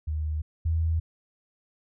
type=tone pair in turn; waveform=sine; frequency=77 / 81.29 Hz; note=D#2 / E2; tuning=-17 / -24 cents; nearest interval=minor second; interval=93 cents; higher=second; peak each=-26 / -22 dBFS; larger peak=second; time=0.07-0.42 / 0.65-1 s; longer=neither; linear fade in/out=10 ms; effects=none